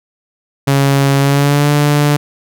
sawtooth tone with pitch glide, 138.59 to 146.41 Hz, C#3 to D3, 0 to -5 cents, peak -5 dBFS, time 0.67-2.17 s, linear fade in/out 10 ms, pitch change +95 cents, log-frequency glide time 1.19-1.7 s, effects none

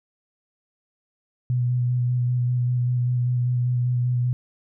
sine tone with vibrato, 123.47 Hz, B2, in tune, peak -19 dBFS, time 1.5-4.33 s, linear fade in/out 0 ms, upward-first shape square, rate 5.1 Hz, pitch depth 14 cents each way, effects none

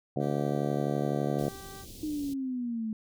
harmonic tone, 71.9 Hz, D2, 36 cents flat, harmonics 2 / 3 / 4 / 5 / 6 / 7 / 8 / 9 / 10, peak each -32 / -34 / -35 / -36 / -37 / -37 / -38 / -39 / -39 dBFS, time 0.16-1.49 s, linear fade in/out 5 ms
15% pulse tone, 389.5 Hz, G4, 11 cents flat, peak -39 dBFS, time 0.19-1.86 s, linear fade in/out 50 ms
pink band-stop noise, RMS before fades -46 dBFS, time 1.38-2.34 s, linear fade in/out 10 ms, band 460 to 3400 Hz, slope 24 dB/octave
sine exponential sweep, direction down, 310 to 215.2 Hz, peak -30 dBFS, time 2.03-2.93 s, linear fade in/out 2 ms
effects none

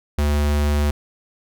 square tone, 73.42 Hz, D2, in tune, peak -17 dBFS, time 0.18-0.91 s, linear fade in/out 5 ms, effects none

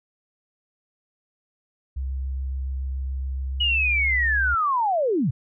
sine tone with vibrato, 66.3 Hz, C2, 23 cents sharp, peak -25 dBFS, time 1.96-4.55 s, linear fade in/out 10 ms, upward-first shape sine, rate 7.1 Hz, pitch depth 12 cents each way
sine linear sweep, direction down, 2926 to 100 Hz, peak -19 dBFS, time 3.6-5.31 s, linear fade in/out 10 ms
effects none

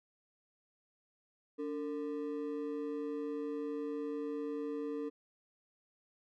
triangle ring-modulated tone, 370.7 Hz, F#4, 3 cents sharp, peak -31 dBFS, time 1.58-5.1 s, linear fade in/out 20 ms, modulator 82.2 Hz, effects none

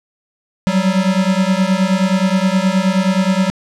square beating tone pair, 184.5 / 194 Hz, F#3 / G3, -5 / -18 cents, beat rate 9.5 Hz, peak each -16 dBFS, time 0.67-3.5 s, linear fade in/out 0 ms, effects low-pass 7000 Hz 12 dB/octave

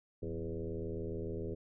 sine tone with frequency modulation, 253.3 Hz, B3, 44 cents sharp, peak -36 dBFS, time 0.22-1.55 s, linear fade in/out 10 ms, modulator 79.9 Hz, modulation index 3, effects none

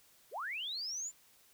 sine linear sweep, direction up, 329.6 to 7300 Hz, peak -37 dBFS, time 0.31-1.12 s, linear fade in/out 50 ms, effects white hiss -65 dBFS RMS until 1.53 s

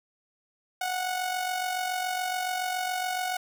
sawtooth tone with amplitude modulation, 736 Hz, F#5, 9 cents flat, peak -22 dBFS, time 0.81-3.37 s, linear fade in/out 5 ms, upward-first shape sine, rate 47.1 Hz, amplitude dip 50%, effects none

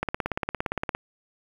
click train, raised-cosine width 0.5 ms, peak -11 dBFS, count 17, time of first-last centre 0.03-0.95 s, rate 17.4 Hz, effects 7-bit

